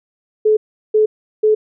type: tone bursts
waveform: sine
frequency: 430 Hz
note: A4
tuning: 40 cents flat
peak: -9 dBFS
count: 3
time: 0.45-1.55 s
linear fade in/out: 10 ms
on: 120 ms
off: 370 ms
effects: none